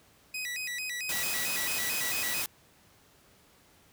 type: tone with vibrato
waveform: sawtooth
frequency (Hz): 2214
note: C#7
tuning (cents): -3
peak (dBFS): -30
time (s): 0.34-2.42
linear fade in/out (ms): 5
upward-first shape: square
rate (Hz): 4.5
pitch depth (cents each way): 220
type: noise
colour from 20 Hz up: white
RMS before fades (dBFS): -33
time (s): 1.09-2.46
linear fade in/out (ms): 2
effects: pink hiss -61 dBFS RMS until 3.92 s + high-pass 60 Hz 12 dB/octave